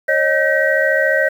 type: tone cluster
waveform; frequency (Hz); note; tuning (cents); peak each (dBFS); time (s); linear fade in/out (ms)
sine; 544 / 618 / 1546 / 1902; C#5 / D#5 / G6 / A#6; -33 / -12 / -24 / +34; -18; 0.08-1.29; 10
effects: 7-bit